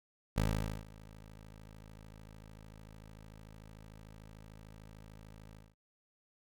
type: tone with ADSR envelope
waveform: 15% pulse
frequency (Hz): 53.4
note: G#1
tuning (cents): +49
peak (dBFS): -22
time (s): 0.36-5.75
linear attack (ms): 16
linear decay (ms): 470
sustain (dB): -23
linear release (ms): 200
effects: none